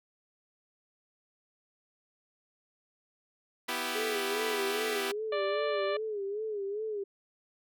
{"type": "chord", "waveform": "5% pulse", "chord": "E minor", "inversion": "second", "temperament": "equal", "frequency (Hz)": [246.9, 329.6, 392], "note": ["B3", "E4", "G4"], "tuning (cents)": [0, 0, 0], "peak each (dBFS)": -25, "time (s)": [3.68, 5.12], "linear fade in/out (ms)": 10}
{"type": "tone with vibrato", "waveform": "sine", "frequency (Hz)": 415.3, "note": "G#4", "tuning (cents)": 0, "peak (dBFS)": -32, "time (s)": [3.95, 7.04], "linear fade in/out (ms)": 10, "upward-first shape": "sine", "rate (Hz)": 2.5, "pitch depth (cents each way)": 100}
{"type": "harmonic tone", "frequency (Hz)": 587.3, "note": "D5", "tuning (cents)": 0, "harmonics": [1, 2, 3, 4, 5, 6, 7], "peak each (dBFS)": [-31, -37, -41, -43, -45, -47, -48], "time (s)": [5.32, 5.97], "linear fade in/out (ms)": 5}
{"effects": []}